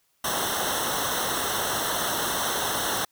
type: noise with comb filter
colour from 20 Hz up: pink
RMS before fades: -27 dBFS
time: 0.24-3.05 s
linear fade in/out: 5 ms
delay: 0.42 ms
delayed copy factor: -0.95
effects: white hiss -69 dBFS RMS until 3.11 s